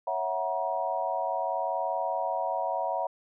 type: chord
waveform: sine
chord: F# dominant seventh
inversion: second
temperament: equal with one note detuned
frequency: 554.4 / 659.3 / 740 / 951.9 Hz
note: C#5 / E5 / F#5 / A#5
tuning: 0 / 0 / 0 / +36 cents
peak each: -35 / -32 / -32 / -32 dBFS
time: 0.07-3.07 s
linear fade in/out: 5 ms
effects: none